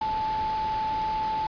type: tone in noise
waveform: sine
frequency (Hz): 872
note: A5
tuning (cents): -16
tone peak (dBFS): -25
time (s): 0.01-1.47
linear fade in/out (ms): 5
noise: pink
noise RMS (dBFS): -38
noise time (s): 0.01-1.47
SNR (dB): +10
effects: resampled to 11025 Hz